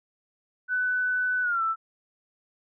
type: tone with pitch glide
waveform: sine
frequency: 1498 to 1326.9 Hz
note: F#6 to E6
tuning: +21 to +11 cents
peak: -23 dBFS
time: 0.68-1.76 s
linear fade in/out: 50 ms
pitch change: -210 cents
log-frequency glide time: 1.42-1.62 s
effects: none